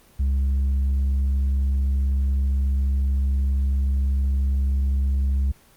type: tone with tanh clipping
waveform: sine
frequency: 67.7 Hz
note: C#2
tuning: 40 cents flat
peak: -19 dBFS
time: 0.19-5.52 s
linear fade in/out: 10 ms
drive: 3 dB
effects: pink hiss -54 dBFS RMS until 5.76 s + Opus 24 kbps